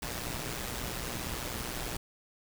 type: noise with amplitude modulation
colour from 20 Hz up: pink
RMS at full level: -34 dBFS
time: 0.02-1.97 s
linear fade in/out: 5 ms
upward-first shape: sine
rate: 121 Hz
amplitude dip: 65%
effects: none